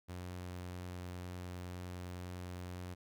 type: tone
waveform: sawtooth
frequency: 89.8 Hz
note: F2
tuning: 49 cents sharp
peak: -39 dBFS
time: 0.08-2.95 s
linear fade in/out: 20 ms
effects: none